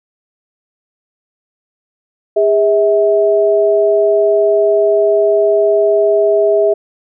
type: tone pair together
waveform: sine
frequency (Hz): 407.6 / 647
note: G#4 / E5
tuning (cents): -32 / -32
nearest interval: minor sixth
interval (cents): 800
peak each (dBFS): -11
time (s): 2.36-6.74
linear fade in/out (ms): 10
effects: none